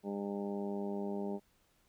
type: harmonic tone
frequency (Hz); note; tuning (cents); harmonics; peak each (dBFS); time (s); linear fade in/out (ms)
100.5; G2; +44; 2 / 3 / 4 / 5 / 6 / 7 / 8 / 9; -38 / -46 / -40 / -52 / -46 / -57 / -49 / -53; 0.03-1.4; 50
effects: pink hiss -72 dBFS RMS until 1.88 s

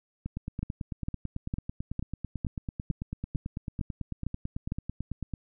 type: two click trains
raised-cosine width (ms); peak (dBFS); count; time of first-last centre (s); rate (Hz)
5; -21 / -18; 47 / 10; 0.26-5.337 / 0.63-4.721; 9.06 / 2.2
effects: none

